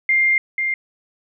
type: tone pair in turn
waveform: sine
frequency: 2108 / 2108 Hz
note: C7 / C7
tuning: +12 / +12 cents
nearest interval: unison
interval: 0 cents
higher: neither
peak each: -13 / -18 dBFS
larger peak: first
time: 0.09-0.38 / 0.58-0.74 s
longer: first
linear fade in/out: 2 ms
effects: none